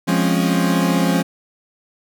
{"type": "chord", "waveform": "40% pulse", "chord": "Db major seventh", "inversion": "first", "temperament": "equal", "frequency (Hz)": [174.61, 207.7, 261.6, 277.2], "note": ["F3", "Ab3", "C4", "Db4"], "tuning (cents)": [0, 0, 0, 0], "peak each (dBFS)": [-17, -21, -22, -21], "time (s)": [0.07, 1.23], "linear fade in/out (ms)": 20, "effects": []}